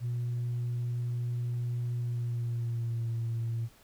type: tone with pitch glide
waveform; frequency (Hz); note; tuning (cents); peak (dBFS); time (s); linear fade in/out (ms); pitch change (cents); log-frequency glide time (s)
sine; 120.7 to 115.32; B2 to A#2; -39 to -18; -28; 0-3.69; 50; -79; 1.95-3.13
effects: tanh soft clip ceiling -27 dBFS + pink hiss -60 dBFS RMS until 3.83 s